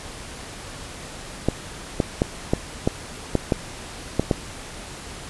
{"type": "clicks", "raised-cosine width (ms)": 2, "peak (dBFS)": -4, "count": 9, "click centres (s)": [1.486, 2.002, 2.219, 2.535, 2.875, 3.353, 3.522, 4.196, 4.312], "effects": ["pink hiss -37 dBFS RMS until 5.29 s", "resampled to 24000 Hz"]}